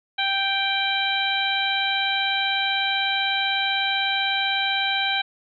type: harmonic tone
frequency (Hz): 784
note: G5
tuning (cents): 0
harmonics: 1 / 2 / 3 / 4 / 5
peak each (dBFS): -27 / -27 / -27 / -27 / -27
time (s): 0.18-5.22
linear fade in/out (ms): 10
effects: none